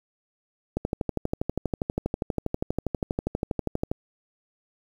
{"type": "click train", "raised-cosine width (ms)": 2, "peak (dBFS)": -12, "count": 40, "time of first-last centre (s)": [0.77, 3.915], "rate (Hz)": 12.4, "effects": ["8-bit"]}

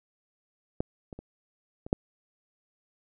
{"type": "clicks", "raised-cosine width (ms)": 2, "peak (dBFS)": [-14, -27, -28, -26, -9], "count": 5, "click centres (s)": [0.805, 1.128, 1.19, 1.865, 1.929], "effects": []}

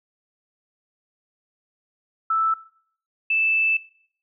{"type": "tone pair in turn", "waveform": "sine", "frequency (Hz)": [1318.5, 2637], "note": ["E6", "E7"], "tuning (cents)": [0, 0], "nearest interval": "octave", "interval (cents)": 1200, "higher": "second", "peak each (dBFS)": -18, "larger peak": "neither", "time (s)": [[2.3, 2.54], [3.3, 3.77]], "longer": "second", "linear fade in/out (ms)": 5, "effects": ["noise-tail reverb RT60 0.6 s tail -20 dB re dry"]}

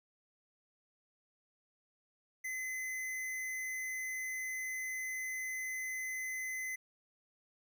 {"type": "tone", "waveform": "square", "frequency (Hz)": 2038, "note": "C7", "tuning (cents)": -46, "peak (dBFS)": -38, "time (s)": [2.44, 6.76], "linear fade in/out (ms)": 10, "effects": []}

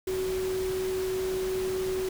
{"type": "tone in noise", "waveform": "sine", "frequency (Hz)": 374.9, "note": "F#4", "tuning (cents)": 23, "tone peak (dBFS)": -27, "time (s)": [0.07, 2.09], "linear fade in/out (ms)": 5, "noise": "pink", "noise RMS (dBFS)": -39, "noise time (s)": [0.07, 2.09], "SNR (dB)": 9, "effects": []}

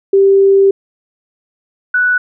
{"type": "tone pair in turn", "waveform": "sine", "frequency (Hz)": [392, 1480], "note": ["G4", "F#6"], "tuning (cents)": [0, 0], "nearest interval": "octave + major seventh", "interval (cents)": 2300, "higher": "second", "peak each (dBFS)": [-5, -9], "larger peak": "first", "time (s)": [[0.13, 0.71], [1.94, 2.18]], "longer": "first", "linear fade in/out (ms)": 5, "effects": []}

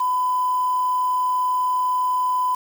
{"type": "tone with quantisation", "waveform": "sine", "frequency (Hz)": 1003, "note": "B5", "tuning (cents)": 26, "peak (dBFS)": -18, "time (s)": [0, 2.55], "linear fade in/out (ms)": 5, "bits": 6, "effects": []}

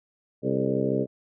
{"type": "harmonic tone with a mistuned harmonic", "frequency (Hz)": 66.1, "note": "C2", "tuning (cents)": 18, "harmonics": [2, 3, 4, 5, 6, 7, 8, 9], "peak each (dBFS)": [-31, -30, -29, -33, -29, -30, -34, -33], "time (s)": [0.42, 1.07], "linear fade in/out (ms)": 50, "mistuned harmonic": 7, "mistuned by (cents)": -47, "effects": []}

